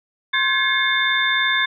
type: tone cluster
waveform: sine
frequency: 1060 / 1582 / 1705 / 2156 / 3579 Hz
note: C6 / G6 / G#6 / C#7 / A7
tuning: +22 / +15 / +45 / -49 / +29 cents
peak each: -25 / -27 / -20 / -23 / -22 dBFS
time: 0.33-1.66 s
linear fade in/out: 10 ms
effects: none